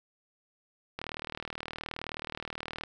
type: click train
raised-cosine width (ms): 0.3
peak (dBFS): -20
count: 73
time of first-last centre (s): 0.99-2.836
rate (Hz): 39
effects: none